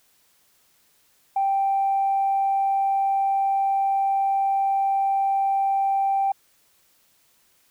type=tone; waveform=sine; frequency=784 Hz; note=G5; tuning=in tune; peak=-18 dBFS; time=1.36-6.32 s; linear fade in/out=5 ms; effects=tanh soft clip ceiling -14 dBFS + white hiss -62 dBFS RMS until 7.7 s